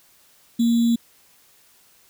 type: tone with sample-and-hold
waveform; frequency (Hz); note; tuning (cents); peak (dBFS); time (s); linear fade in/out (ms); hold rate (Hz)
sine; 233.1; A#3; 0; -15; 0.59-0.96; 10; 3675
effects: white hiss -56 dBFS RMS until 2.09 s